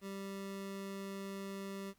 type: tone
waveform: 25% pulse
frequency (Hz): 196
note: G3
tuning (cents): 0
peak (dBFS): -38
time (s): 0.01-1.94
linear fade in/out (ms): 50
effects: pink hiss -73 dBFS RMS until 1.98 s